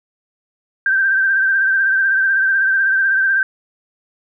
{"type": "tone with vibrato", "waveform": "sine", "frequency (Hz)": 1568, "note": "G6", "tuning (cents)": 0, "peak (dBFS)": -12, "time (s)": [0.86, 3.43], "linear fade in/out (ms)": 2, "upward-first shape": "triangle", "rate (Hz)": 16, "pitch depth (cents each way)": 50, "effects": []}